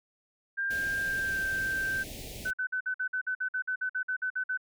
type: tone with pitch glide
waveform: sine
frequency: 1593 to 1565.6 Hz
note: G6 to G6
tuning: +27 to -3 cents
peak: -28 dBFS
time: 0.57-2.04 s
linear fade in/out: 20 ms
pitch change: -30 cents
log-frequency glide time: 0.98-1.41 s
type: band-stop noise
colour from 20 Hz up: pink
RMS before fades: -42 dBFS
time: 0.7-2.51 s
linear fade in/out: 10 ms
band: 740 to 2100 Hz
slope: 48 dB/octave
type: tone bursts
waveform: sine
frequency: 1511 Hz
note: F#6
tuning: 36 cents sharp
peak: -28 dBFS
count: 16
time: 2.45-4.575 s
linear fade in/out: 10 ms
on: 85 ms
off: 51 ms
effects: none